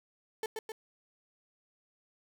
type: tone with echo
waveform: 35% pulse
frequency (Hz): 440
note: A4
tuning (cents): 0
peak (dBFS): -31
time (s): 0.43-0.46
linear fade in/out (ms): 2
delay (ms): 130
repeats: 2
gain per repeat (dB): -3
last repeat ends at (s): 0.72
effects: none